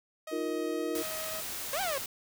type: tone with pitch glide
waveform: sawtooth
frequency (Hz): 629 to 633.7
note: D#5 to D#5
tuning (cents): +19 to +32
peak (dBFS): -35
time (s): 0.27-1.41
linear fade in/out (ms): 5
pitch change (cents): +13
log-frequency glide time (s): 0.7-0.99
type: chord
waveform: sine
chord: Eb suspended second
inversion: none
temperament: equal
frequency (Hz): 311.1 / 349.2 / 466.2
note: Eb4 / F4 / Bb4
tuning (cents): 0 / 0 / 0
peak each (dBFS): -35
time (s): 0.31-1.03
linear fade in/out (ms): 20
type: noise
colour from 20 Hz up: white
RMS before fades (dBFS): -38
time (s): 0.95-2.06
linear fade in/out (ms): 2
type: exponential two-way sweep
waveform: sawtooth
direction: up then down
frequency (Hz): 521 to 809 to 521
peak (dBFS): -27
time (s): 1.73-1.98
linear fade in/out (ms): 2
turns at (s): 1.81
effects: none